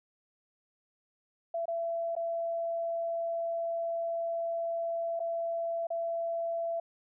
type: tone with dropouts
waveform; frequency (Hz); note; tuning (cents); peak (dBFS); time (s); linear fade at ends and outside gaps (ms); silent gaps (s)
sine; 671; E5; +31; -30; 1.54-6.8; 5; 1.656-1.68 / 2.153-2.164 / 5.194-5.201 / 5.87-5.903
effects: none